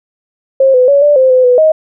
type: tone with pitch steps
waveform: sine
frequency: 535 / 504 / 564 / 586 / 521 / 510 / 495.5 / 628 Hz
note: C5 / B4 / C#5 / D5 / C5 / C5 / B4 / D#5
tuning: +38 / +35 / +30 / -4 / -7 / -44 / +6 / +16 cents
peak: -4 dBFS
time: 0.6-1.72 s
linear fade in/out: 5 ms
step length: 140 ms
effects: none